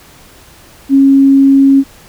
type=tone; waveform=sine; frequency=273.3 Hz; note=C#4; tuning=24 cents flat; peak=-3 dBFS; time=0.89-1.84 s; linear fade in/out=50 ms; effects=pink hiss -40 dBFS RMS until 2.08 s